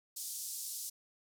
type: band-pass noise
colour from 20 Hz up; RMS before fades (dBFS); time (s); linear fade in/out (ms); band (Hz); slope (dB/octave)
white; -42; 0.16-0.9; 10; 4800 to 13000; 24
effects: none